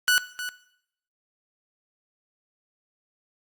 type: tone with echo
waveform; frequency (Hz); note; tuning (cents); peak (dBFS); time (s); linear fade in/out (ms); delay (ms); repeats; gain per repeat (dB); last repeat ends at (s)
sawtooth; 1480; F#6; 0; -14; 0.08-0.18; 0; 310; 1; -12; 0.49
effects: noise-tail reverb RT60 0.7 s tail -17 dB re dry + Opus 48 kbps